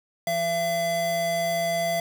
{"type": "tone pair together", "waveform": "square", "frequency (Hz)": [168.9, 675.6], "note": ["E3", "E5"], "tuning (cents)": [42, 42], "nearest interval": "2 octaves", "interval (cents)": 2400, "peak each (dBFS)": [-36, -24], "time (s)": [0.27, 2], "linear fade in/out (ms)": 2, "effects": []}